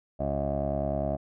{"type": "tone with low-pass filter", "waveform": "15% pulse", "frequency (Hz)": 70, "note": "C#2", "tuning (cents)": 18, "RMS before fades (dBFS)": -29, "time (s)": [0.19, 1.17], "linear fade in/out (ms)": 20, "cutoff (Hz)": 620, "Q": 6.8, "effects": []}